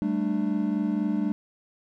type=chord; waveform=triangle; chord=G suspended second; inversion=none; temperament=equal with one note detuned; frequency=196 / 220 / 297.2 Hz; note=G3 / A3 / D4; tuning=0 / 0 / +21 cents; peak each=-26 dBFS; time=0.02-1.32 s; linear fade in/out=0 ms; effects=none